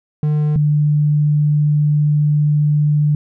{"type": "tone pair in turn", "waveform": ["triangle", "sine"], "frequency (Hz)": [150.4, 148.76], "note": ["D3", "D3"], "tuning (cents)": [42, 23], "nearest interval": "unison", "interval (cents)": 19, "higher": "first", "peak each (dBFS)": -11, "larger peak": "neither", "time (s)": [[0.23, 0.56], [0.56, 3.15]], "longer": "second", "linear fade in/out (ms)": 2, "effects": []}